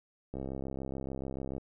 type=click train; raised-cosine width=2 ms; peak=-25 dBFS; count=84; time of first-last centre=0.34-1.581 s; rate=66.9 Hz; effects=none